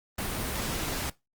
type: noise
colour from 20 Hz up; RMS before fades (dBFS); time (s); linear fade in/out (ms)
pink; -32; 0.18-1.1; 5
effects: noise-tail reverb RT60 0.2 s tail -20 dB re dry + Opus 32 kbps